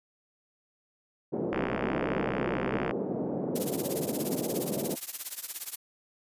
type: band-pass noise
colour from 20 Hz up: white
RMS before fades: -32 dBFS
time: 1.32-4.96 s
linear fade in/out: 20 ms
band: 150 to 520 Hz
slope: 24 dB/octave
type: click train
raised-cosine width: 0.5 ms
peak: -16 dBFS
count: 90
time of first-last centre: 1.53-2.91 s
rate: 64.5 Hz
type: noise with tremolo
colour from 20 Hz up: blue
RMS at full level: -32 dBFS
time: 3.55-5.76 s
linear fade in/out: 10 ms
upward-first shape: triangle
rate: 17 Hz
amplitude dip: 95%
effects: resampled to 32000 Hz